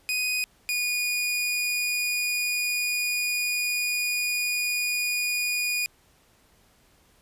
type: tone pair in turn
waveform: sawtooth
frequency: 2489 / 2453 Hz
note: D#7 / D#7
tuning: 0 / -25 cents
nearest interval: unison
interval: 25 cents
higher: first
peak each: -21 dBFS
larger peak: neither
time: 0.09-0.44 / 0.69-5.86 s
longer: second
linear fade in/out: 0 ms
effects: pink hiss -61 dBFS RMS until 7.21 s + resampled to 32000 Hz